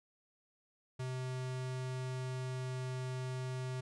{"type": "tone", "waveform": "square", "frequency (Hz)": 128.6, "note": "C3", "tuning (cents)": -30, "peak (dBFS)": -38, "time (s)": [0.99, 3.81], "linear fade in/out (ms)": 10, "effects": ["resampled to 22050 Hz"]}